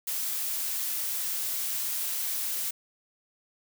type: noise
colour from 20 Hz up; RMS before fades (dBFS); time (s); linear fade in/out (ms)
blue; -31; 0.07-2.71; 5
effects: none